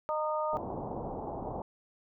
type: harmonic tone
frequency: 307.1 Hz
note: D#4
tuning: 23 cents flat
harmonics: 2 / 3 / 4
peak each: -32 / -34 / -35 dBFS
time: 0.09-0.57 s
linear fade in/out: 0 ms
type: low-pass noise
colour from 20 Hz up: white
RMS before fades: -38 dBFS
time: 0.53-1.62 s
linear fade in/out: 2 ms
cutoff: 920 Hz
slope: 48 dB/octave
effects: none